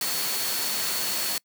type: tone in noise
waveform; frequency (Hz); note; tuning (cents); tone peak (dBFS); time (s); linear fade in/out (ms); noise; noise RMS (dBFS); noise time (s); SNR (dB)
sine; 4405; C#8; -12; -33; 0.01-1.38; 2; white; -28; 0.01-1.38; -8
effects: noise-tail reverb RT60 0.1 s tail -25 dB re dry + high-pass 150 Hz 12 dB/octave